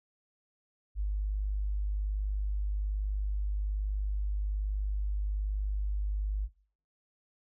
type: tone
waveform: sine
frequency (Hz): 50.6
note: G#1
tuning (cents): -44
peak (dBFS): -28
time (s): 0.95-6.49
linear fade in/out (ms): 50
effects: noise-tail reverb RT60 0.5 s tail -23 dB re dry